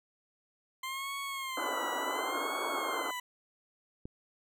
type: tone with vibrato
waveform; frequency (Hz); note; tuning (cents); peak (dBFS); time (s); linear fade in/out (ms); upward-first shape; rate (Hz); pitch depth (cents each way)
20% pulse; 1041; C6; -9; -31; 0.83-3.2; 5; sine; 0.7; 110
type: band-pass noise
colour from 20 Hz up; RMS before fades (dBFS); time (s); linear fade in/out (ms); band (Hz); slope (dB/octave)
white; -36; 1.57-3.11; 5; 260 to 1500; 96
type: click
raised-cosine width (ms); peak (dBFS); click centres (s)
3; -29; 4.055
effects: none